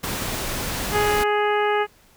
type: noise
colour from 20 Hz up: pink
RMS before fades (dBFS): -27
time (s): 0.03-1.24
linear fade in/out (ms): 10
type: harmonic tone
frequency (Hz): 416.7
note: G#4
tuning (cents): +6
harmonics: 1 / 2 / 3 / 4 / 5 / 6 / 7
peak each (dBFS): -21 / -23 / -27 / -28 / -31 / -35 / -35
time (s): 0.91-1.87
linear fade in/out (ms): 50
effects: pink hiss -55 dBFS RMS until 2.16 s